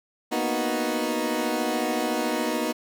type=chord; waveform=20% pulse; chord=B major seventh; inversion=third; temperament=equal; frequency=233.1 / 246.9 / 311.1 / 370 Hz; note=A#3 / B3 / D#4 / F#4; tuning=0 / 0 / 0 / 0 cents; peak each=-27 / -24 / -23 / -27 dBFS; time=0.31-2.73 s; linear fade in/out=20 ms; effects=none